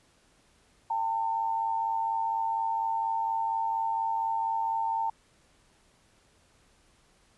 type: tone pair together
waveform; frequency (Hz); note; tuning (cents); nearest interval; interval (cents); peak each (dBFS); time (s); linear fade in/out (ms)
sine; 798 / 902.2; G5 / A5; +31 / +43; major second; 212; -34 / -27; 0.9-5.1; 5
effects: pink hiss -64 dBFS RMS until 7.37 s + resampled to 24000 Hz